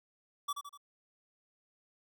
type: tone with echo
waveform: square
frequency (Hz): 1150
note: D6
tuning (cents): -37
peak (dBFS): -33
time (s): 0.48-0.53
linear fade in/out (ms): 10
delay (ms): 82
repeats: 3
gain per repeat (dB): -6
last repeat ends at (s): 0.776
effects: none